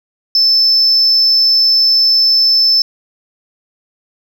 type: tone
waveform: sine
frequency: 5274 Hz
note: E8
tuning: in tune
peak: -6 dBFS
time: 0.35-2.82 s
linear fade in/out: 2 ms
effects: tanh soft clip ceiling -4 dBFS + 7-bit